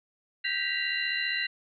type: tone cluster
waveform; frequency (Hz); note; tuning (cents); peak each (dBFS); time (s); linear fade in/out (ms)
sine; 1569 / 1923 / 1998 / 2784 / 4024; G6 / B6 / B6 / F7 / B7; +1 / -47 / +20 / -6 / +32; -37 / -32 / -34 / -33 / -34; 0.44-1.47; 10
effects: none